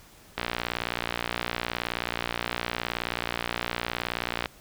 click train, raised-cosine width 0.3 ms, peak -11 dBFS, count 242, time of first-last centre 0.38-4.458 s, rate 59.1 Hz, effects pink hiss -53 dBFS RMS until 4.6 s

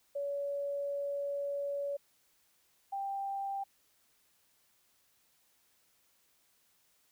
sine tone pair in turn, 566 / 788.8 Hz, C#5 / G5, +36 / +11 cents, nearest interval tritone, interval 575 cents, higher second, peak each -33 / -34 dBFS, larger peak first, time 0.15-1.97 / 2.92-3.64 s, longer first, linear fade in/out 10 ms, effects white hiss -71 dBFS RMS until 7.11 s

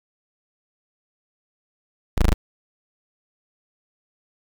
20% pulse tone, 26.63 Hz, G#0, 44 cents sharp, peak -10 dBFS, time 2.17-2.34 s, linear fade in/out 10 ms, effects 7-bit

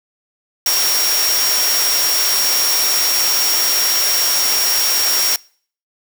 sine tone in noise, 5588 Hz, F8, in tune, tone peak -16 dBFS, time 0.66-5.36 s, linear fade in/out 2 ms, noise white, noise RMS -18 dBFS, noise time 0.66-5.36 s, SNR -1 dB, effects noise-tail reverb RT60 0.5 s tail -25 dB re dry + high-pass 400 Hz 12 dB/octave

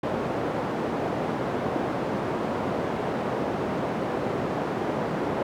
white band-pass noise, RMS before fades -28 dBFS, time 0.03-5.43 s, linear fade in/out 5 ms, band 130 to 640 Hz, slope 12 dB/octave, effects none

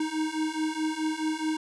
square beating tone pair, 310.4 / 315.1 Hz, D#4 / D#4, -4 / +22 cents, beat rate 4.7 Hz, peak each -32 / -30 dBFS, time 0-1.57 s, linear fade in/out 5 ms, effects resampled to 22050 Hz

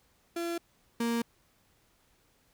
35% pulse tone pair in turn, 340 / 233.3 Hz, F4 / A#3, -46 / +2 cents, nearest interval perfect fifth, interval 652 cents, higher first, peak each -30 / -26 dBFS, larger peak second, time 0.36-0.58 / 1-1.22 s, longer neither, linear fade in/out 5 ms, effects pink hiss -68 dBFS RMS until 2.53 s

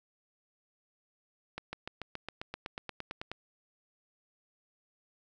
accelerating click train, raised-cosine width 0.3 ms, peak -22 dBFS, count 15, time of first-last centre 1.58-3.316 s, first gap 150 ms, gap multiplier 0.97, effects none

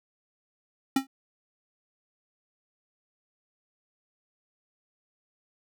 square tone with exponential decay, 268.8 Hz, C4, 47 cents sharp, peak -18 dBFS, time 0.96-1.07 s, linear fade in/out 5 ms, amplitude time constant 22 ms, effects none

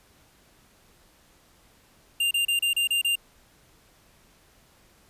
square tone bursts, 2794 Hz, F7, in tune, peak -22 dBFS, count 7, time 2.2-3.156 s, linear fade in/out 5 ms, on 110 ms, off 31 ms, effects pink hiss -59 dBFS RMS until 5.09 s + resampled to 32000 Hz

